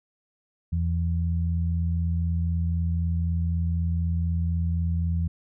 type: tone pair together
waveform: sine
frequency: 83.95 / 167.9 Hz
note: E2 / E3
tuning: +32 / +32 cents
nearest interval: octave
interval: 1200 cents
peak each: -23 / -29 dBFS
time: 0.72-5.28 s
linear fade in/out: 10 ms
effects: none